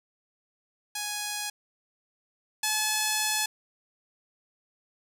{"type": "tone pair in turn", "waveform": "5% pulse", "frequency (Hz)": [833, 857.9], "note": ["G#5", "A5"], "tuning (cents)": [5, -44], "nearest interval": "minor second", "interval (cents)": 51, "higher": "second", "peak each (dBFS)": [-19, -13], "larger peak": "second", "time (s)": [[0.95, 1.5], [2.63, 3.46]], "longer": "second", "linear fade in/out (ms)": 5, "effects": []}